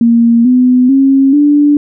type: tone with pitch steps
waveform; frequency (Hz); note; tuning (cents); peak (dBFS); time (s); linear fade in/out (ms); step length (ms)
sine; 233.1 / 251.3 / 270.9 / 292; A#3 / B3 / C#4 / D4; 0 / +30 / -40 / -10; -4; 0.01-1.77; 2; 440
effects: none